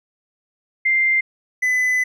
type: tone pair in turn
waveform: sine / triangle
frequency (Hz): 2094 / 2007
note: C7 / B6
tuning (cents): +1 / +27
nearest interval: minor second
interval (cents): 74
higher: first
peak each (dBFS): -14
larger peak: neither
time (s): 0.85-1.21 / 1.62-2.04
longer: second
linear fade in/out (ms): 10
effects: none